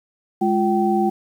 sine tone cluster, 208.1 / 348.8 / 771 Hz, G#3 / F4 / G5, +4 / -2 / -29 cents, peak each -20 dBFS, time 0.41-1.1 s, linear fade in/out 10 ms, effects 8-bit

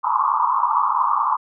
white band-pass noise, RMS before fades -19 dBFS, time 0.03-1.37 s, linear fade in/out 20 ms, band 880 to 1200 Hz, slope 96 dB/octave, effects none

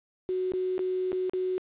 sine tone with dropouts, 370 Hz, F#4, in tune, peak -26 dBFS, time 0.29-1.58 s, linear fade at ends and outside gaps 0 ms, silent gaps 0.52-0.536 / 0.78-0.792 / 1.119-1.129 / 1.296-1.335 s, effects resampled to 8000 Hz + 9-bit

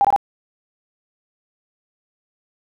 sine tone bursts, 804 Hz, G5, 44 cents sharp, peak -11 dBFS, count 3, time 0.01-0.162 s, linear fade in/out 0 ms, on 36 ms, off 22 ms, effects none

